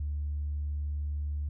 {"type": "tone", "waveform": "sine", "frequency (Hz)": 73.42, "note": "D2", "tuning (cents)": 0, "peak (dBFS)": -29, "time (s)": [0, 1.49], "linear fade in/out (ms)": 5, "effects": ["tanh soft clip ceiling -26 dBFS"]}